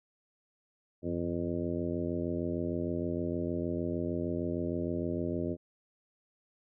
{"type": "harmonic tone with a mistuned harmonic", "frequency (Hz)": 86.5, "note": "F2", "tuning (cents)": -16, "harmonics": [1, 2, 3, 4, 5, 6, 7], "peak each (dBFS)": [-39, -38, -36, -36, -41, -43, -41], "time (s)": [1.02, 5.57], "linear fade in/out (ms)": 50, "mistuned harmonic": 1, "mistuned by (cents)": 110, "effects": []}